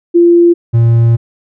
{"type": "tone pair in turn", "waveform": ["sine", "triangle"], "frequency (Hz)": [344, 116.2], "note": ["F4", "A#2"], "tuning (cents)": [-26, -5], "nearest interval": "octave + perfect fifth", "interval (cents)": 1879, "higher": "first", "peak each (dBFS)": -3, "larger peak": "neither", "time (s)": [[0.14, 0.54], [0.73, 1.17]], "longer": "second", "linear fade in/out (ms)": 20, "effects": []}